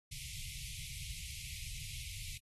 pink band-stop noise, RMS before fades -45 dBFS, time 0.11-2.38 s, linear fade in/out 10 ms, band 150 to 2100 Hz, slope 96 dB/octave, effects AAC 32 kbps

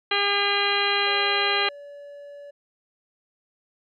harmonic tone, 403.7 Hz, G#4, 49 cents flat, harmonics 1 / 2 / 3 / 4 / 5 / 6 / 7 / 8 / 10, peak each -29 / -29 / -29 / -29 / -29 / -29 / -29 / -29 / -29 dBFS, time 0.11-1.69 s, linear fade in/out 5 ms
triangle tone with pitch glide, 560 to 573.4 Hz, C#5 to D5, +18 to -42 cents, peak -37 dBFS, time 1.06-2.51 s, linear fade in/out 10 ms, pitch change +40 cents, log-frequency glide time 1.55-1.6 s
effects none

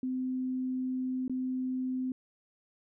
sine tone with dropouts, 256.9 Hz, C4, 32 cents flat, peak -30 dBFS, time 0.03-2.12 s, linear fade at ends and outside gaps 2 ms, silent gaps 1.28-1.296 s, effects none

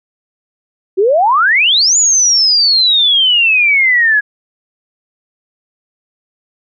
sine exponential two-way sweep, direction up then down, 360.2 to 7040 to 1655 Hz, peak -7 dBFS, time 0.97-4.21 s, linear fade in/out 20 ms, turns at 1.97 s, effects none

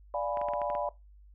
sine chord, D diminished seventh, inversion none, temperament equal, 587.3 / 698.5 / 830.6 / 987.8 Hz, D5 / F5 / Ab5 / Cb6, 0 / 0 / 0 / 0 cents, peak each -32 / -36 / -37 / -36 dBFS, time 0.14-0.89 s, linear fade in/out 2 ms
clicks, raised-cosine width 0.5 ms, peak -27 dBFS, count 7, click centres 0.372 / 0.415 / 0.486 / 0.536 / 0.617 / 0.701 / 0.751 s
effects noise-tail reverb RT60 0.2 s tail -19 dB re dry + added 50 Hz sine -52 dBFS peak until 1.34 s

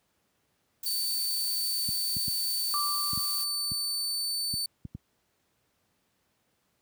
violet noise, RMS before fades -36 dBFS, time 0.83-3.44 s, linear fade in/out 5 ms
sawtooth tone, 4530 Hz, C#8, 37 cents sharp, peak -26 dBFS, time 0.86-4.66 s, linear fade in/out 2 ms
clicks, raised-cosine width 5 ms, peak -24 dBFS, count 9, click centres 1.889 / 2.167 / 2.281 / 3.133 / 3.176 / 3.718 / 4.539 / 4.852 / 4.95 s
sine tone with exponential decay, 1174.7 Hz, D6, in tune, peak -28 dBFS, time 2.74-4.31 s, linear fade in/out 0 ms, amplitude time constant 340 ms
effects pink hiss -73 dBFS RMS until 6.81 s + high-pass 80 Hz 12 dB/octave

